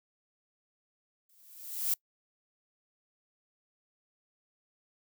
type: noise with exponential growth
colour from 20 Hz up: violet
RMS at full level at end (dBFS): -27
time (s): 1.29-1.94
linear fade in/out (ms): 5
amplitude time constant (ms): 140
effects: noise-tail reverb RT60 0.1 s tail -25 dB re dry